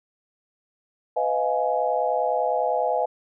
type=chord; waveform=sine; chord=F half-diminished seventh; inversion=second; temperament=just; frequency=502.9 / 628.6 / 698.5 / 838.1 Hz; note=Cb5 / Eb5 / F5 / Ab5; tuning=+31 / +18 / 0 / +16 cents; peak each=-26 dBFS; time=1.16-3.06 s; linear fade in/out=10 ms; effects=none